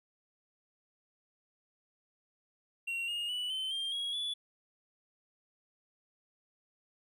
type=tone with pitch steps; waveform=triangle; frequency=2744 / 2849 / 2958 / 3071 / 3189 / 3311 / 3437 Hz; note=F7 / F7 / F#7 / G7 / G7 / G#7 / A7; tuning=-31 / +34 / -1 / -36 / +29 / -6 / -41 cents; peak=-32 dBFS; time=2.87-4.34 s; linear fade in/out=10 ms; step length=210 ms; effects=none